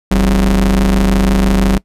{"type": "ring-modulated tone", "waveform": "40% pulse", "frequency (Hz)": 72, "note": "D2", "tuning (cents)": -34, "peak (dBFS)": -5, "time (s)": [0.11, 1.78], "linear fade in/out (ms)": 5, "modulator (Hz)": 121, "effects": ["noise-tail reverb RT60 0.1 s tail -21 dB re dry", "resampled to 32000 Hz"]}